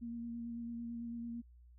sine tone with vibrato, 234 Hz, A#3, 7 cents sharp, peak -40 dBFS, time 0.01-1.42 s, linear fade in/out 20 ms, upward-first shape square, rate 9 Hz, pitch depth 13 cents each way, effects added 60 Hz sine -57 dBFS peak until 1.78 s

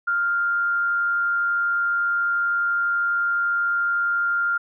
sine tone with frequency modulation, 1396.9 Hz, F6, in tune, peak -19 dBFS, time 0.07-4.58 s, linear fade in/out 10 ms, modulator 102 Hz, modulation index 0.29, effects none

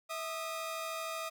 sawtooth tone pair together, 650.5 / 1228 Hz, E5 / D#6, -23 / -23 cents, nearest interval major seventh, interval 1100 cents, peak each -36 / -36 dBFS, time 0.09-1.3 s, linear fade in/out 20 ms, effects none

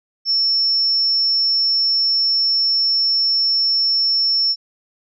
sine tone, 5400 Hz, E8, 41 cents sharp, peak -14 dBFS, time 0.25-4.56 s, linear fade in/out 50 ms, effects none

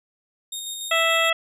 20% pulse tone with tremolo, 3700 Hz, A#7, 14 cents flat, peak -23 dBFS, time 0.52-1.3 s, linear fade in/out 5 ms, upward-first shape square, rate 6.9 Hz, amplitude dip 25%
harmonic tone, 659.3 Hz, E5, in tune, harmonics 1 / 2 / 3 / 4 / 5, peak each -24 / -24 / -24 / -24 / -24 dBFS, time 0.91-1.33 s, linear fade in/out 5 ms
effects none

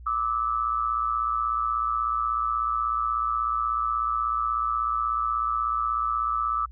sine tone pair together, 1178.6 / 1295 Hz, D6 / E6, +6 / -31 cents, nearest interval major second, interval 163 cents, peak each -26 dBFS, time 0.06-6.66 s, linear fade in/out 10 ms, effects added 60 Hz sine -41 dBFS peak until 6.71 s

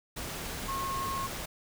sine tone in noise, 1083 Hz, C#6, 41 cents flat, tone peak -32 dBFS, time 0.68-1.27 s, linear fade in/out 10 ms, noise pink, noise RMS -38 dBFS, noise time 0.16-1.46 s, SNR +3 dB, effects none

